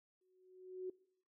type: tone with exponential growth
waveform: sine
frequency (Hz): 370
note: F#4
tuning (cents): 0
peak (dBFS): -38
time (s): 0.21-0.9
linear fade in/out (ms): 5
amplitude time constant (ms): 150
effects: noise-tail reverb RT60 0.7 s tail -22 dB re dry